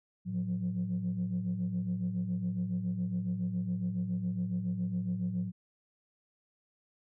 sine tone cluster, 110.1 / 174.4 / 181.6 Hz, A2 / F3 / F#3, +2 / -2 / -32 cents, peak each -37 / -37 / -31 dBFS, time 0.25-5.52 s, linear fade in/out 50 ms, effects tanh soft clip ceiling -25 dBFS

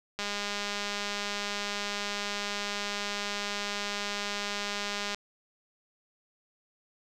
click train, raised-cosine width 0.2 ms, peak -16 dBFS, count 1012, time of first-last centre 0.19-5.146 s, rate 204 Hz, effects none

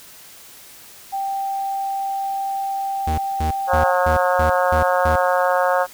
sine tone, 784 Hz, G5, in tune, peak -21 dBFS, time 1.12-3.92 s, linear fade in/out 20 ms
45% pulse tone bursts, 77.78 Hz, D#2, in tune, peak -20 dBFS, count 7, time 3.07-5.16 s, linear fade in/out 5 ms, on 110 ms, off 220 ms
harmonic tone, 180.7 Hz, F#3, 41 cents flat, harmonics 3 / 4 / 5 / 6 / 7 / 8 / 9, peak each -19 / -21 / -23 / -25 / -26 / -27 / -28 dBFS, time 3.67-5.87 s, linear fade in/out 50 ms
effects white hiss -43 dBFS RMS until 5.93 s

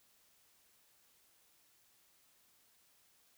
silence, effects white hiss -70 dBFS RMS until 3.37 s

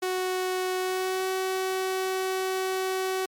sawtooth tone with pitch glide, 370 to 376.9 Hz, F#4 to F#4, 0 to +32 cents, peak -22 dBFS, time 0.02-3.26 s, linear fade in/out 10 ms, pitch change +32 cents, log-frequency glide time 0.78-1.28 s, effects MP3 96 kbps

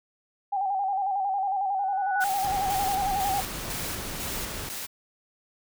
sine tone with vibrato, 784 Hz, G5, in tune, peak -24 dBFS, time 0.52-3.41 s, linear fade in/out 10 ms, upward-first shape square, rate 11 Hz, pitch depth 53 cents each way
sine tone with exponential growth, 1480 Hz, F#6, in tune, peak -21 dBFS, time 1.78-2.24 s, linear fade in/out 1 ms, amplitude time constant 98 ms
white noise with tremolo, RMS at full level -35 dBFS, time 2.2-4.87 s, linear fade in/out 20 ms, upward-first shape square, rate 2 Hz, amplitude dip 60%
pink noise, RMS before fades -35 dBFS, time 2.44-4.69 s, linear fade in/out 2 ms
effects none

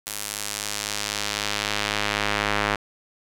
square tone with band-pass filter sweep, 51.91 Hz, G#1, in tune, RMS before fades -27 dBFS, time 0.06-2.76 s, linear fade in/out 10 ms, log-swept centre 11000 to 1700 Hz, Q 0.81, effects none

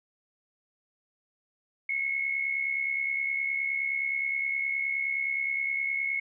sine tone with amplitude modulation, 2185 Hz, C#7, 26 cents flat, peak -24 dBFS, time 1.89-6.2 s, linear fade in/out 5 ms, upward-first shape sine, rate 69.6 Hz, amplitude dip 60%, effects none

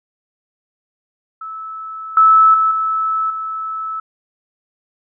sine tone with level steps, 1306 Hz, E6, 17 cents flat, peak -26 / -6 / -11 / -15 / -21 dBFS, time 1.41-4 s, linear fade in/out 5 ms, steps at 2.17 / 2.54 / 2.71 / 3.3 s, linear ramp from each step 2 ms, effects none

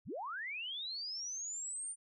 sine linear sweep, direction up, 51.8 to 9120 Hz, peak -39 dBFS, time 0.05-1.96 s, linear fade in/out 50 ms, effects none

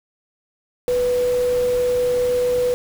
sine tone in noise, 493.9 Hz, B4, in tune, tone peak -16 dBFS, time 0.88-2.74 s, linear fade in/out 0 ms, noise pink, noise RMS -34 dBFS, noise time 0.88-2.74 s, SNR +15 dB, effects none

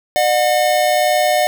square tone pair together, 605 / 727 Hz, D#5 / F#5, -49 / -31 cents, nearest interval minor third, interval 318 cents, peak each -16 dBFS, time 0.16-1.47 s, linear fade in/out 0 ms, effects none

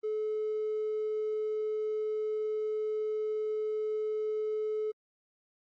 triangle tone, 430 Hz, A4, 40 cents flat, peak -26 dBFS, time 0.03-4.92 s, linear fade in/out 20 ms, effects tanh soft clip ceiling -26 dBFS + MP3 32 kbps

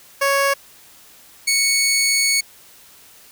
15% pulse tone pair in turn, 554.4 / 2218 Hz, C#5 / C#7, 0 / 0 cents, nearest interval 2 octaves, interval 2400 cents, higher second, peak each -9 dBFS, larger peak neither, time 0.21-0.54 / 1.47-2.41 s, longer second, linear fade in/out 10 ms, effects white hiss -47 dBFS RMS until 3.31 s

